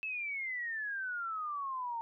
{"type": "exponential sweep", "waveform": "sine", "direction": "down", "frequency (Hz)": [2637, 906], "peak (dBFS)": -35, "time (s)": [0.03, 2.01], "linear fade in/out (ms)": 0, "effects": []}